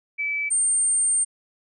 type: tone pair in turn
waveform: sine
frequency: 2305 / 8730 Hz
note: D7 / C#9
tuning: -33 / -28 cents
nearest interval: octave + major seventh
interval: 2305 cents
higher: second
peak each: -23 / -18 dBFS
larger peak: second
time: 0.18-0.5 / 0.5-1.25 s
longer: second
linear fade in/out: 20 ms
effects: none